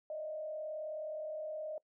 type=tone with frequency modulation; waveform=sine; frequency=619 Hz; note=D#5; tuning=9 cents flat; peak=-38 dBFS; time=0.1-1.78 s; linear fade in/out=2 ms; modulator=39.1 Hz; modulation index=0.57; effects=noise-tail reverb RT60 0.1 s tail -21 dB re dry